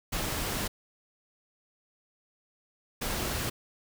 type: noise bursts at uneven times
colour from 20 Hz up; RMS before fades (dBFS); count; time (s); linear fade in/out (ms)
pink; -32; 2; 0.12-0.68 / 3.01-3.5; 10
effects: none